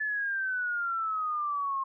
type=exponential sweep; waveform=sine; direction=down; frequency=1741 to 1068 Hz; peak=-28 dBFS; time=0-1.84 s; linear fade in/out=10 ms; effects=none